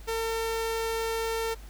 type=tone; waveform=sawtooth; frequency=452.1 Hz; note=A4; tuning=47 cents sharp; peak=-24 dBFS; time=0.07-1.55 s; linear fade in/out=20 ms; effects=added 50 Hz sine -42 dBFS peak until 1.69 s + pink hiss -53 dBFS RMS until 1.69 s